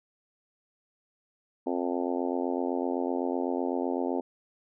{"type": "harmonic tone", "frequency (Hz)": 87.9, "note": "F2", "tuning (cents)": 12, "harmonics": [3, 4, 5, 6, 7, 8, 9, 10], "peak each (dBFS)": [-31, -33, -35, -37, -38, -39, -40, -41], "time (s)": [1.66, 4.21], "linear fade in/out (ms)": 10, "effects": []}